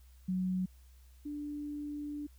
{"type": "tone pair in turn", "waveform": "sine", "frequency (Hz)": [184.9, 293.5], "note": ["F#3", "D4"], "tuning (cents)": [-1, -1], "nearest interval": "minor sixth", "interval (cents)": 800, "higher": "second", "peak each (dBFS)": [-30, -37], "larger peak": "first", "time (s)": [[0.28, 0.66], [1.25, 2.27]], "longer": "second", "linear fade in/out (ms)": 10, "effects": ["added 63 Hz sine -55 dBFS peak until 2.38 s", "white hiss -69 dBFS RMS until 2.38 s"]}